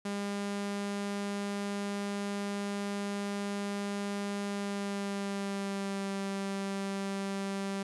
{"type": "tone with pitch glide", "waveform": "sawtooth", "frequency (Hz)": [201.7, 196.52], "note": ["G3", "G3"], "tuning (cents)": [50, 5], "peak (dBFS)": -29, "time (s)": [0.05, 7.83], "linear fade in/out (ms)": 5, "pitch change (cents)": -45, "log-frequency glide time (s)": [4.44, 6.11], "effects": ["resampled to 24000 Hz", "10-bit"]}